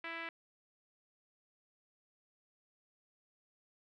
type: tone with low-pass filter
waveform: 5% pulse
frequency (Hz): 331.5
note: E4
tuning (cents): +10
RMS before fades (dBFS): -43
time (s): 0.04-0.29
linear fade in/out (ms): 2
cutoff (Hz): 2200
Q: 2.2
effects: none